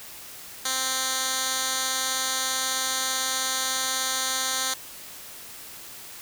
10% pulse tone with band-pass filter, 261.6 Hz, C4, in tune, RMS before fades -27 dBFS, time 0.65-4.74 s, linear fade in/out 5 ms, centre 6600 Hz, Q 0.93, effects white hiss -42 dBFS RMS until 6.21 s

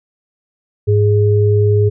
sine tone pair together, 103.83 / 414.6 Hz, G#2 / G#4, 0 / -3 cents, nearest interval 2 octaves, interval 2397 cents, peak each -10 / -14 dBFS, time 0.87-1.9 s, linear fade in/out 20 ms, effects none

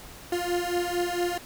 30% pulse beating tone pair, 349.2 / 353.6 Hz, F4 / F4, 0 / +22 cents, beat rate 4.4 Hz, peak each -26 dBFS, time 0.32-1.38 s, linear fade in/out 5 ms, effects pink hiss -45 dBFS RMS until 1.45 s

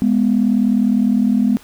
sine tone pair together, 207.7 / 247.5 Hz, G#3 / B3, 0 / +4 cents, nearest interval minor third, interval 304 cents, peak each -14 dBFS, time 0.02-1.57 s, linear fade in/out 0 ms, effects tanh soft clip ceiling -5 dBFS + pink hiss -45 dBFS RMS until 1.63 s

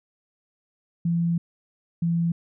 sine tone pair in turn, 169.4 / 168.78 Hz, E3 / E3, +48 / +41 cents, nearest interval unison, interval 7 cents, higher first, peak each -20 dBFS, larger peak neither, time 1.05-1.38 / 2.02-2.32 s, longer first, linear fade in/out 5 ms, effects none

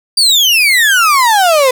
35% pulse exponential sweep, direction down, 4733 to 496 Hz, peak -5 dBFS, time 0.17-1.71 s, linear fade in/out 5 ms, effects none

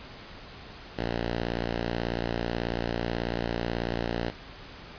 5% pulse tone, 58.27 Hz, A#1, in tune, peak -17 dBFS, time 0.97-4.31 s, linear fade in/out 20 ms, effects pink hiss -45 dBFS RMS until 4.98 s + resampled to 11025 Hz

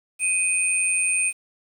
sine tone pair together, 2500 / 8909 Hz, D#7 / C#9, +8 / +8 cents, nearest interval octave + minor seventh, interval 2200 cents, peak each -22 dBFS, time 0.19-1.33 s, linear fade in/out 50 ms, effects 8-bit

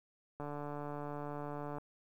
click train, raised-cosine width 1 ms, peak -29 dBFS, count 203, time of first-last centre 0.4-1.784 s, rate 146 Hz, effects 11-bit

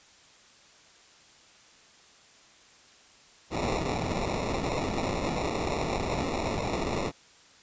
blue noise with sample-and-hold, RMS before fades -30 dBFS, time 3.5-7.12 s, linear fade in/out 50 ms, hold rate 1575 Hz, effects white hiss -56 dBFS RMS until 7.62 s + resampled to 16000 Hz

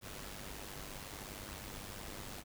pink noise with amplitude modulation, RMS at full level -44 dBFS, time 0.01-2.44 s, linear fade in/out 50 ms, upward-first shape sine, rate 99.5 Hz, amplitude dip 65%, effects none

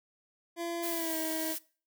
25% pulse tone with pitch glide, 340 to 319.1 Hz, F4 to D#4, -46 to +44 cents, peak -30 dBFS, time 0.56-1.56 s, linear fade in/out 50 ms, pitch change -110 cents, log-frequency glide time 0.87-1.18 s
blue noise, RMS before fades -37 dBFS, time 0.82-1.59 s, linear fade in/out 20 ms
effects noise-tail reverb RT60 0.4 s tail -21 dB re dry

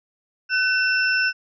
sine tone cluster, 1511 / 2688 / 5340 Hz, F#6 / E7 / E8, +36 / +33 / +22 cents, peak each -19 / -24 / -27 dBFS, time 0.49-1.33 s, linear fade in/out 50 ms, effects none

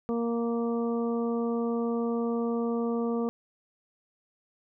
harmonic tone, 233.4 Hz, A#3, 2 cents sharp, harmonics 1 / 2 / 3 / 4 / 5, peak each -28 / -30 / -40 / -44 / -41 dBFS, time 0.09-3.29 s, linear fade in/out 0 ms, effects none

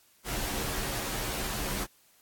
pink noise with comb filter, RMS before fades -33 dBFS, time 0.24-1.87 s, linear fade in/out 50 ms, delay 12 ms, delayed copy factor -1, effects white hiss -63 dBFS RMS until 2.21 s + AAC 64 kbps

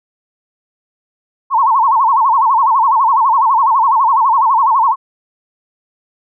sine tone with vibrato, 987.8 Hz, B5, in tune, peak -8 dBFS, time 1.5-4.96 s, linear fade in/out 50 ms, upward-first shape sine, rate 12 Hz, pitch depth 210 cents each way, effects none

